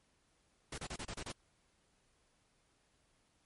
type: noise bursts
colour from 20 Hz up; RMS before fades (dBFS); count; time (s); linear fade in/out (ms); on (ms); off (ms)
pink; -43; 7; 0.72-1.32; 5; 60; 30
effects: pink hiss -74 dBFS RMS until 3.45 s + MP3 48 kbps